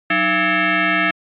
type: tone with frequency modulation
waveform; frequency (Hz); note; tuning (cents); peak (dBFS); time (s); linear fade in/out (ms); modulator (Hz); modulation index
sine; 185; F#3; 0; -14; 0.1-1.11; 5; 495; 4.9
effects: AAC 64 kbps